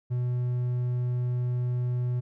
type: tone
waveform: triangle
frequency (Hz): 123.4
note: B2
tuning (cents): -1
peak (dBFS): -23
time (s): 0.1-2.21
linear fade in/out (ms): 20
effects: none